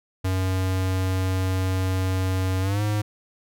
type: tone with pitch glide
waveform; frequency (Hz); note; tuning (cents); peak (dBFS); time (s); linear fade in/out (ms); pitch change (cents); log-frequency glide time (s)
square; 93.7 to 105.17; F#2 to G#2; +22 to +22; -22; 0.24-3.02; 10; +200; 2.61-2.82
effects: none